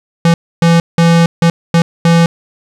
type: tone bursts at uneven times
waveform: square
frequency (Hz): 168.1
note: E3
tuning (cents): +34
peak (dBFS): -6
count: 6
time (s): 0.25-0.34 / 0.62-0.8 / 0.98-1.26 / 1.42-1.5 / 1.74-1.82 / 2.05-2.26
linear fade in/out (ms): 2
effects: low-pass 7000 Hz 12 dB/octave + 7-bit